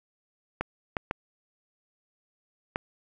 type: clicks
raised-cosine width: 0.5 ms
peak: -13 dBFS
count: 4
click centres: 0.61 / 0.968 / 1.111 / 2.759 s
effects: none